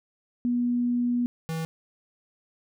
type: tone pair in turn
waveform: sine / square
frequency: 242.7 / 161.98 Hz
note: B3 / E3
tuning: -30 / -30 cents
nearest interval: perfect fifth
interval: 700 cents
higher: first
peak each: -22 / -29 dBFS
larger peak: first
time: 0.45-1.26 / 1.49-1.65 s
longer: first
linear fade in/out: 0 ms
effects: none